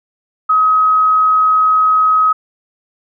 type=tone; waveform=sine; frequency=1269 Hz; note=D#6; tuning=34 cents sharp; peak=-8 dBFS; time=0.49-2.33 s; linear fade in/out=10 ms; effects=none